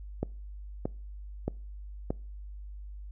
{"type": "click train", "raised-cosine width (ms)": 2, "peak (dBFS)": -16, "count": 4, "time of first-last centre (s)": [0.23, 2.105], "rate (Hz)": 1.6, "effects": ["noise-tail reverb RT60 0.4 s tail -25 dB re dry", "added 50 Hz sine -40 dBFS peak until 3.11 s"]}